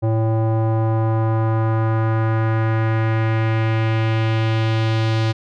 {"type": "tone with low-pass filter sweep", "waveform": "square", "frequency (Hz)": 111.5, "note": "A2", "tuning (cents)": 23, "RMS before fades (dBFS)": -18, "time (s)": [0.02, 5.33], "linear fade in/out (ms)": 20, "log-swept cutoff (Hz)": [660, 4200], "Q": 1.6, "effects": []}